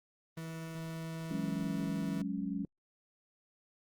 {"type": "tone", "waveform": "40% pulse", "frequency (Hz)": 162.7, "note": "E3", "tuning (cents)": -22, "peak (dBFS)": -38, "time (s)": [0.37, 2.22], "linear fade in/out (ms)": 5}
{"type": "chord", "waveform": "sine", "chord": "F# suspended second", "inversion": "none", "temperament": "just", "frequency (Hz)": [185, 208.1, 277.5], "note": ["F#3", "G#3", "C#4"], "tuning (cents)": [0, 4, 2], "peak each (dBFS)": -38, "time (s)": [1.31, 2.65], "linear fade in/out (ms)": 2}
{"effects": ["Opus 24 kbps"]}